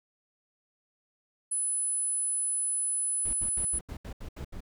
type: tone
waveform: sine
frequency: 10060 Hz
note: D#9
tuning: 18 cents sharp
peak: -27 dBFS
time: 1.51-3.79 s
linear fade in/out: 10 ms
type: noise bursts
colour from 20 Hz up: brown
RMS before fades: -39 dBFS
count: 9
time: 3.25-4.606 s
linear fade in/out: 5 ms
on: 84 ms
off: 75 ms
effects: none

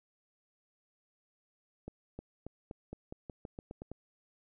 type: accelerating click train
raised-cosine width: 2 ms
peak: -29 dBFS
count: 12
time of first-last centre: 1.88-3.916 s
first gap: 310 ms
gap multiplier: 0.89
effects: none

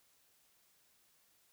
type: silence
effects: white hiss -71 dBFS RMS until 1.52 s

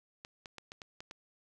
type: clicks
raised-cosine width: 0.2 ms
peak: -28 dBFS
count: 7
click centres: 0.249 / 0.458 / 0.583 / 0.719 / 0.818 / 1.005 / 1.111 s
effects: none

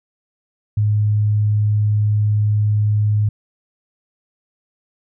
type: tone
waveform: sine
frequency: 105.3 Hz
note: G#2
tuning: 24 cents sharp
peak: -13 dBFS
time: 0.77-3.29 s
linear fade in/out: 5 ms
effects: none

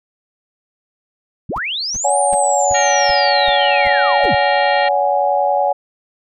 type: linear two-way sweep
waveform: sine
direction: up then down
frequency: 65.41 to 9100 to 65.41 Hz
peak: -19 dBFS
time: 1.49-4.35 s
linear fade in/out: 5 ms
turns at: 2.18 s
type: noise bursts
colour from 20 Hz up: brown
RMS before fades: -28 dBFS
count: 8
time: 1.56-4.256 s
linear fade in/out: 2 ms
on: 22 ms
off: 360 ms
type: chord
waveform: sine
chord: C# suspended fourth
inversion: none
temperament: equal with one note detuned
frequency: 567 / 740 / 830.6 Hz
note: C#5 / F#5 / G#5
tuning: +39 / 0 / 0 cents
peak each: -17 dBFS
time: 2.04-5.73 s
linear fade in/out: 10 ms
type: harmonic tone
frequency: 466.2 Hz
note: A#4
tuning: in tune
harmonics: 3 / 4 / 5 / 6 / 7 / 8 / 9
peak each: -29 / -20 / -26 / -28 / -29 / -38 / -29 dBFS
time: 2.74-4.89 s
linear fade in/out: 10 ms
effects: none

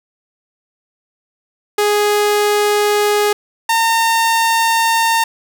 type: tone pair in turn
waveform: sawtooth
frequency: 415.3 / 911.5 Hz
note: G#4 / A#5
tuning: 0 / -39 cents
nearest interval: octave + major second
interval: 1361 cents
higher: second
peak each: -8 dBFS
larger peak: neither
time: 1.78-3.33 / 3.69-5.24 s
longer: neither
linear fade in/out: 5 ms
effects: none

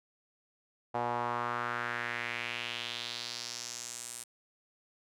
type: tone with band-pass filter sweep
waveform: sawtooth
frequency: 120 Hz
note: B2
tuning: 49 cents flat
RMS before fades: -37 dBFS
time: 0.94-4.24 s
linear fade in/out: 10 ms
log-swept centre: 790 to 9100 Hz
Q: 2.7
effects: none

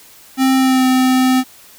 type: tone with pitch glide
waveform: square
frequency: 263.6 to 257.7 Hz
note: C4 to C4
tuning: +13 to -26 cents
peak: -11 dBFS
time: 0.37-1.44 s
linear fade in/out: 50 ms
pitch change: -39 cents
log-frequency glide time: 0.56-0.85 s
effects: white hiss -43 dBFS RMS until 1.78 s

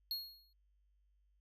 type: tone with exponential decay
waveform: square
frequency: 4300 Hz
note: C8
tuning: 47 cents sharp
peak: -35 dBFS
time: 0.11-0.53 s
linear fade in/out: 1 ms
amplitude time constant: 90 ms
effects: added 50 Hz sine -70 dBFS peak until 1.4 s

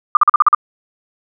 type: tone bursts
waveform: sine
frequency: 1202 Hz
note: D6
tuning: 40 cents sharp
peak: -4 dBFS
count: 7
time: 0.15-0.548 s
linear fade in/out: 2 ms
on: 20 ms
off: 43 ms
effects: none

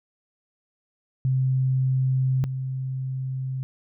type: tone pair in turn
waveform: sine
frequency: 130.81 / 131.32 Hz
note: C3 / C3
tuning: 0 / +7 cents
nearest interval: unison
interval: 7 cents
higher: second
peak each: -19 / -26 dBFS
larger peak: first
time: 1.25-2.44 / 2.44-3.63 s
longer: neither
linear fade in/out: 0 ms
effects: none

